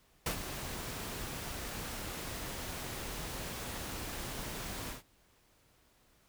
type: noise with ADSR envelope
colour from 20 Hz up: pink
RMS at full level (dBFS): -32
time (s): 0.26-5.03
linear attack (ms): 4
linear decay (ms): 89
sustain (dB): -9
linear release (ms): 140
effects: pink hiss -68 dBFS RMS until 6.28 s